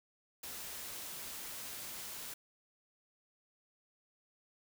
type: noise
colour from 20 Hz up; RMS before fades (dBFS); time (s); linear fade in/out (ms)
white; -45; 0.43-2.34; 5
effects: none